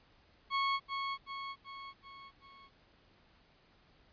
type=tone with echo; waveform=sawtooth; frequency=1100 Hz; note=C#6; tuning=14 cents flat; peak=-26 dBFS; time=0.5-0.8 s; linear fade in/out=50 ms; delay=380 ms; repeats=5; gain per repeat=-5 dB; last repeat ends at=2.7 s; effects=pink hiss -66 dBFS RMS until 4.12 s + resampled to 11025 Hz